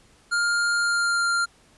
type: tone with pitch glide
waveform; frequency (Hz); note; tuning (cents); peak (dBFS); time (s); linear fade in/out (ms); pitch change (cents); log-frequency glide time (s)
square; 1407 to 1391.6; F6 to F6; +12 to -7; -21; 0.31-1.46; 20; -19; 0.75-1.27
effects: pink hiss -57 dBFS RMS until 1.77 s + resampled to 24000 Hz